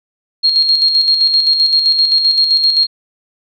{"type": "tone with tremolo", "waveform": "sine", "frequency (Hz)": 4251, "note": "C8", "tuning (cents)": 27, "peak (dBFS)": -7, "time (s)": [0.43, 2.87], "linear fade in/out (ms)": 20, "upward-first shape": "square", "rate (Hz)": 7.7, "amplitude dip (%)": 45, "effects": []}